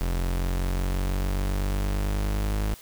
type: linear sweep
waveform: 40% pulse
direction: up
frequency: 43.6 to 51.91 Hz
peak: -23 dBFS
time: 0.01-2.74 s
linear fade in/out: 0 ms
effects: white hiss -48 dBFS RMS until 2.81 s